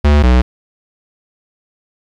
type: tone pair in turn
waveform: square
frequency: 73.42 / 62.15 Hz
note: D2 / B1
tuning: 0 / +12 cents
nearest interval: minor third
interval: 288 cents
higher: first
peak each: -7 dBFS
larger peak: neither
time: 0.04-0.23 / 0.23-0.42 s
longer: neither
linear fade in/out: 10 ms
effects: low-pass 4000 Hz 12 dB/octave + 8-bit